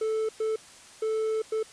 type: tone bursts at uneven times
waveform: triangle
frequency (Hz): 438.7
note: A4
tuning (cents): -5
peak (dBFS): -23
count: 4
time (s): 0.01-0.29 / 0.4-0.56 / 1.02-1.42 / 1.52-1.63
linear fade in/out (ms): 5
effects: white hiss -50 dBFS RMS until 1.72 s + resampled to 22050 Hz